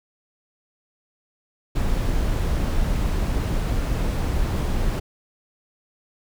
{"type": "noise", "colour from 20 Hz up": "brown", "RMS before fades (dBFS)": -22, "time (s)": [1.75, 5], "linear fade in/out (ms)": 10, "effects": []}